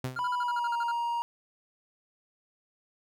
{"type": "tone with exponential decay", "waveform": "sawtooth", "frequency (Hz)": 128.5, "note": "C3", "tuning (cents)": -31, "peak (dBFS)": -25, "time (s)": [0.04, 0.29], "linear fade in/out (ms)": 5, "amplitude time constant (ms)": 54}
{"type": "tone bursts", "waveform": "triangle", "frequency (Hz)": 1400, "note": "F6", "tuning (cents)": 4, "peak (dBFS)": -30, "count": 10, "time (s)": [0.16, 0.915], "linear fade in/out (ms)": 5, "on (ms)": 35, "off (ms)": 45}
{"type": "tone with pitch glide", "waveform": "triangle", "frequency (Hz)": [987.8, 942.1], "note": ["B5", "A#5"], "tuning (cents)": [0, 18], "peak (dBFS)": -26, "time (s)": [0.19, 1.22], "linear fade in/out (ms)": 0, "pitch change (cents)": -82, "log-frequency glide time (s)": [0.33, 0.75]}
{"effects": []}